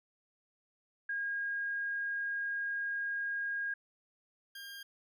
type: tone pair in turn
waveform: sine / 20% pulse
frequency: 1628 / 1608.4 Hz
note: G#6 / G6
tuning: -35 / +44 cents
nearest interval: unison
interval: 21 cents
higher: first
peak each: -33 / -40 dBFS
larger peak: first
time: 1.09-3.74 / 4.55-4.83 s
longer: first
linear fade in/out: 5 ms
effects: none